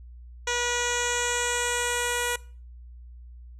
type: tone with low-pass filter sweep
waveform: 10% pulse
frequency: 483.9 Hz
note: B4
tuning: 35 cents flat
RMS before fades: -27 dBFS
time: 0.47-2.36 s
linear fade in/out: 5 ms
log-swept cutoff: 5900 to 10000 Hz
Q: 3
effects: noise-tail reverb RT60 0.4 s tail -21 dB re dry + added 60 Hz sine -42 dBFS peak until 3.59 s